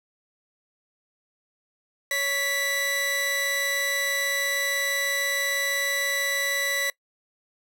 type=tone pair together; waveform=sawtooth; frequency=559.4 / 1971 Hz; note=C#5 / B6; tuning=+16 / -4 cents; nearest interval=octave + minor seventh; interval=2180 cents; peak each=-28 / -21 dBFS; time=2.11-6.9 s; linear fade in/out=2 ms; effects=noise-tail reverb RT60 0.1 s tail -22 dB re dry